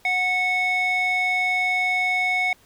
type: tone with band-pass filter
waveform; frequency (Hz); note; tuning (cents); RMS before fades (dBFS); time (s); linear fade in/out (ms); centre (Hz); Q
square; 735; F#5; -12; -22; 0.05-2.53; 2; 1900; 4.5
effects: pink hiss -56 dBFS RMS until 2.65 s